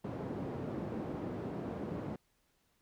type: band-pass noise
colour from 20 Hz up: white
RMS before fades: -40 dBFS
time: 0.04-2.16 s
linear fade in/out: 5 ms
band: 120 to 360 Hz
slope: 12 dB/octave
effects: pink hiss -75 dBFS RMS until 2.81 s